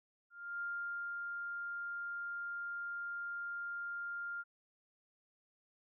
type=tone with ADSR envelope; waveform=sine; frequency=1400 Hz; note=F6; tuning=4 cents sharp; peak=-37 dBFS; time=0.3-4.44 s; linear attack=310 ms; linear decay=550 ms; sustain=-2 dB; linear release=36 ms; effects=none